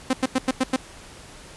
sawtooth tone bursts, 260 Hz, C4, 11 cents flat, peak -14 dBFS, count 6, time 0.1-0.763 s, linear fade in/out 5 ms, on 33 ms, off 93 ms, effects pink hiss -44 dBFS RMS until 1.56 s + resampled to 24000 Hz

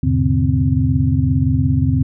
sine tone cluster, 80.6 / 102.2 / 127.9 / 145.1 / 260 Hz, E2 / G#2 / C3 / D3 / C4, -38 / -27 / -39 / -21 / -11 cents, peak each -19 dBFS, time 0.03-2.03 s, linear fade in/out 5 ms, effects none

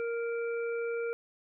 harmonic tone, 466.2 Hz, A#4, in tune, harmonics 1 / 3 / 5, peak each -31 / -41 / -45 dBFS, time 0-1.13 s, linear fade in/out 0 ms, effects none

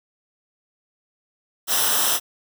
white noise with comb filter, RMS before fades -20 dBFS, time 1.67-2.2 s, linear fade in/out 50 ms, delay 0.44 ms, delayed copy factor -0.7, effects none

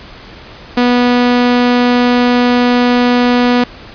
sawtooth tone, 244.8 Hz, B3, 15 cents flat, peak -4 dBFS, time 0.77-3.64 s, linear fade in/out 5 ms, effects pink hiss -34 dBFS RMS until 3.94 s + resampled to 11025 Hz

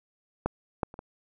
clicks, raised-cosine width 1 ms, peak -12 / -12 / -30 / -25 dBFS, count 4, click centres 0.46 / 0.832 / 0.941 / 0.991 s, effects none

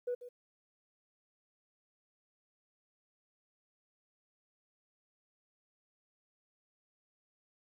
sine tone with echo, 490.1 Hz, B4, 13 cents flat, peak -31 dBFS, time 0.07-0.15 s, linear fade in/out 10 ms, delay 140 ms, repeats 1, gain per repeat -14 dB, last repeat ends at 0.29 s, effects tanh soft clip ceiling -29 dBFS + 12-bit

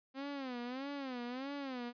sawtooth tone with vibrato, 261.7 Hz, C4, in tune, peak -36 dBFS, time 0.14-1.93 s, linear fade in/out 50 ms, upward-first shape sine, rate 1.6 Hz, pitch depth 150 cents each way, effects resampled to 11025 Hz

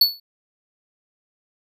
square tone with exponential decay, 4435 Hz, C#8, in tune, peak -9 dBFS, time 0.01-0.2 s, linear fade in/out 5 ms, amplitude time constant 40 ms, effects none

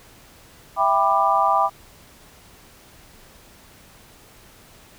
sine chord, E minor seventh, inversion none, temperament just, 659.3 / 791.1 / 988.9 / 1186.7 Hz, E5 / G5 / B5 / D6, 0 / +16 / +2 / +18 cents, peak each -24 / -20 / -21 / -20 dBFS, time 0.76-1.7 s, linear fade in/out 50 ms, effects pink hiss -49 dBFS RMS until 4.98 s

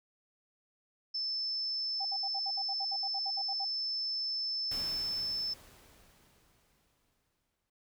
sine tone, 5274 Hz, E8, in tune, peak -32 dBFS, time 1.14-5.54 s, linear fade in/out 10 ms
sine tone bursts, 784 Hz, G5, in tune, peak -37 dBFS, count 15, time 2-3.649 s, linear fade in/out 10 ms, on 53 ms, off 61 ms
pink noise with exponential decay, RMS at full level -44 dBFS, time 4.71-7.7 s, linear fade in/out 5 ms, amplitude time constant 650 ms
effects none

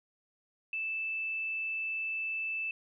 sine tone, 2637 Hz, E7, in tune, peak -32 dBFS, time 0.73-2.71 s, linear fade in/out 2 ms, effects none

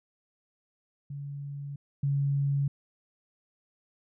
sine tone pair in turn, 141.8 / 140.33 Hz, C#3 / C#3, +40 / +22 cents, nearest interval unison, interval 18 cents, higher first, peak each -35 / -24 dBFS, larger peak second, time 1.1-1.76 / 2.03-2.68 s, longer first, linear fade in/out 5 ms, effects none

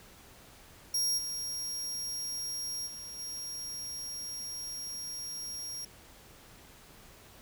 sawtooth tone with level steps, 5600 Hz, F8, 4 cents sharp, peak -25 / -32 / -39 / -35 dBFS, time 0.94-5.85 s, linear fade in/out 5 ms, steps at 1.17 / 2.86 / 3.18 s, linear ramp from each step 20 ms, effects pink hiss -55 dBFS RMS until 7.41 s

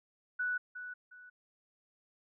sine tone with echo, 1480 Hz, F#6, in tune, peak -31 dBFS, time 0.39-0.58 s, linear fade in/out 10 ms, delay 360 ms, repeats 2, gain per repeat -10 dB, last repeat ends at 1.3 s, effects none

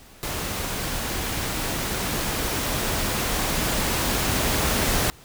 pink noise with level ramp, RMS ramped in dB -29 to -22 dBFS, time 0.23-5.1 s, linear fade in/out 0 ms, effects pink hiss -49 dBFS RMS until 5.24 s

